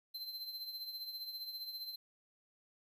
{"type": "tone with tremolo", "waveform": "square", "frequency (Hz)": 4100, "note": "C8", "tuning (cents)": -36, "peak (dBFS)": -40, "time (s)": [0.14, 1.96], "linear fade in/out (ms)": 10, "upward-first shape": "triangle", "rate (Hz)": 15, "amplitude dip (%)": 65, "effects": ["12-bit"]}